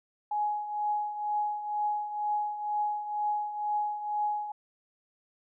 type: tone with tremolo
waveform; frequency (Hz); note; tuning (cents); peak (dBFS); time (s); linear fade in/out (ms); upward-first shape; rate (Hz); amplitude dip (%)
sine; 837; G#5; +13; -25; 0.31-4.52; 5; triangle; 2.1; 70
effects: none